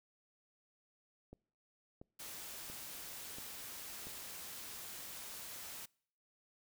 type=click train; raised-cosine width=2 ms; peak=-38 dBFS; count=5; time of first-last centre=1.33-4.07 s; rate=1.46 Hz
type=noise; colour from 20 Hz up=white; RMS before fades=-48 dBFS; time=2.19-5.86 s; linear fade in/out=10 ms
effects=noise-tail reverb RT60 0.6 s tail -26 dB re dry